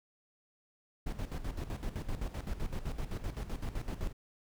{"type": "noise with tremolo", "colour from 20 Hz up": "brown", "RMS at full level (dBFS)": -35, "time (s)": [1.06, 4.13], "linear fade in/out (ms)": 10, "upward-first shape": "square", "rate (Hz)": 7.8, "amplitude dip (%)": 70, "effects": []}